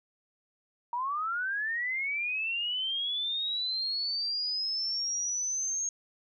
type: linear sweep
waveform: sine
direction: up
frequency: 934 to 6530 Hz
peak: -29 dBFS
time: 0.93-5.89 s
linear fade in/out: 2 ms
effects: none